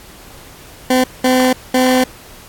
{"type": "tone bursts at uneven times", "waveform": "20% pulse", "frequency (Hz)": 255.7, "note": "C4", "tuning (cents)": -40, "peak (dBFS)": -5, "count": 3, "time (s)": [[0.9, 1.04], [1.24, 1.53], [1.74, 2.04]], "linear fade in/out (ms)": 5, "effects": ["pink hiss -39 dBFS RMS until 2.48 s", "AAC 64 kbps"]}